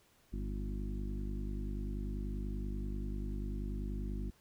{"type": "harmonic tone with a mistuned harmonic", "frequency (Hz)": 50.3, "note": "G1", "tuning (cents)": 45, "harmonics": [1, 2, 3, 4, 5, 6, 7], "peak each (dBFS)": [-37, -46, -49, -45, -48, -53, -51], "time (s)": [0.32, 4.31], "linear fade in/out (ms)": 20, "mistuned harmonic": 6, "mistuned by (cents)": 24, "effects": ["pink hiss -68 dBFS RMS until 4.4 s"]}